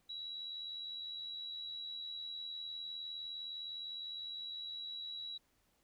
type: tone with amplitude modulation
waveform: sine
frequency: 3898 Hz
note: B7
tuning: 23 cents flat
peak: -40 dBFS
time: 0.09-5.38 s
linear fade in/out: 10 ms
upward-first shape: sine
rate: 79.7 Hz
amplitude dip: 40%
effects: pink hiss -75 dBFS RMS until 5.83 s